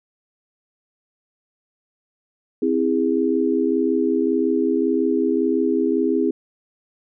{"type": "chord", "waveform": "sine", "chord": "C augmented", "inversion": "none", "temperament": "just", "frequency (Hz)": [261.6, 327, 408.8], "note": ["C4", "E4", "G#4"], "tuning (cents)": [0, -14, -27], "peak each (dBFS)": -21, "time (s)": [2.62, 6.31], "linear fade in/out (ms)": 5, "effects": []}